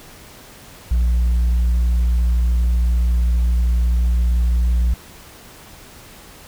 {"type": "tone with tanh clipping", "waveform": "sine", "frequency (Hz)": 59.6, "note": "A#1", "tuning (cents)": 39, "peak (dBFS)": -14, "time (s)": [0.91, 4.94], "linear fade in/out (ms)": 5, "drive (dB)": 2, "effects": ["pink hiss -42 dBFS RMS until 6.47 s"]}